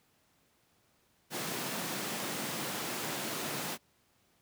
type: high-pass noise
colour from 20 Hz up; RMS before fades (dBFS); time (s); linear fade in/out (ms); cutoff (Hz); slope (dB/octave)
pink; -37; 1.3-3.78; 50; 150; 24
effects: pink hiss -70 dBFS RMS until 4.41 s + high-pass 80 Hz 12 dB/octave